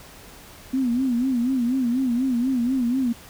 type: tone with vibrato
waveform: sine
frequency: 250.5 Hz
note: B3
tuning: 25 cents sharp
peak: -19 dBFS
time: 0.73-3.13 s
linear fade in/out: 10 ms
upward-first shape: sine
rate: 4.1 Hz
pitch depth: 120 cents each way
effects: pink hiss -45 dBFS RMS until 3.29 s